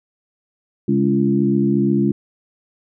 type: harmonic tone with a mistuned harmonic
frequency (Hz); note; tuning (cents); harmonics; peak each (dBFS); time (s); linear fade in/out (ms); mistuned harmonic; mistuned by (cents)
68.5; C#2; -20; 2 / 3 / 4 / 5; -22 / -17 / -20 / -20; 0.88-2.12; 5; 4; +36
effects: none